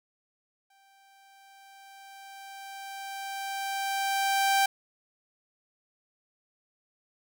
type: tone with exponential growth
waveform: sawtooth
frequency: 784 Hz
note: G5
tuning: in tune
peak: -17 dBFS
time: 0.7-4.66 s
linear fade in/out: 5 ms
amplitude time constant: 860 ms
effects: none